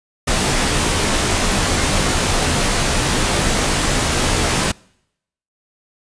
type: noise with comb filter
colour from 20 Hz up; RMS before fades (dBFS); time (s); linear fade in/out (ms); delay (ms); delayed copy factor
pink; -17; 0.27-4.72; 10; 18; -0.5
effects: noise-tail reverb RT60 0.8 s tail -26 dB re dry + resampled to 22050 Hz